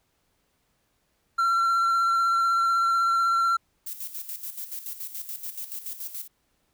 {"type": "tone with vibrato", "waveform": "triangle", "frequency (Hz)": 1360, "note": "F6", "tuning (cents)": -46, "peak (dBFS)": -18, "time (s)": [1.38, 3.57], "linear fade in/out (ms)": 10, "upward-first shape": "triangle", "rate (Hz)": 16, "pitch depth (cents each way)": 19}
{"type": "noise with tremolo", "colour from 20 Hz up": "violet", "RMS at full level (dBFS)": -34, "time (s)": [3.86, 6.28], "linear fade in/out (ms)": 10, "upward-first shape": "square", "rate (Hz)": 7, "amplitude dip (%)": 65}
{"effects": ["pink hiss -71 dBFS RMS until 6.73 s"]}